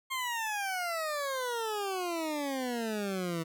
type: exponential sweep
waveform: 20% pulse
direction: down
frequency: 1073 to 161.1 Hz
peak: -27 dBFS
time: 0.1-3.44 s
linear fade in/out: 20 ms
effects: none